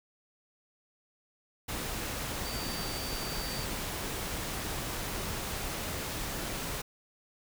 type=tone in noise; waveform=sine; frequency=4623 Hz; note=D8; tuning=28 cents flat; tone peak=-41 dBFS; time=2.45-3.65 s; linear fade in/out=10 ms; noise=pink; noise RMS=-36 dBFS; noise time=1.68-6.82 s; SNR=-8 dB; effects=none